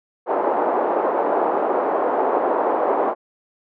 white band-pass noise, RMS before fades -20 dBFS, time 0.26-3.15 s, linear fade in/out 50 ms, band 340 to 900 Hz, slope 24 dB/octave, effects none

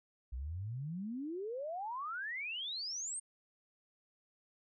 sine exponential sweep, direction up, 58.27 to 8850 Hz, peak -38 dBFS, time 0.32-3.2 s, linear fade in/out 10 ms, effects none

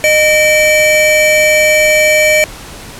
square tone pair together, 613 / 2316 Hz, D#5 / D7, -26 / -25 cents, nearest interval octave + major seventh, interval 2301 cents, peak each -10 dBFS, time 0.04-2.44 s, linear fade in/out 0 ms, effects pink hiss -30 dBFS RMS until 2.99 s + low-pass 12000 Hz 12 dB/octave

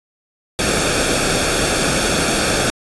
pink noise with comb filter, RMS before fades -17 dBFS, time 0.59-2.7 s, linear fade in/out 0 ms, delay 1 ms, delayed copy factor -0.6, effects resampled to 24000 Hz

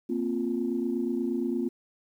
sine chord, Bb suspended second, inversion none, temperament equal, 233.1 / 261.6 / 349.2 Hz, Bb3 / C4 / F4, 0 / 0 / 0 cents, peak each -30 dBFS, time 0.09-1.69 s, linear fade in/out 10 ms, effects tanh soft clip ceiling -17 dBFS + 10-bit

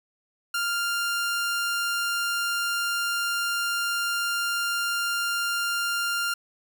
sawtooth tone, 1396.9 Hz, F6, in tune, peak -21 dBFS, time 0.54-6.34 s, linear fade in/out 5 ms, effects none

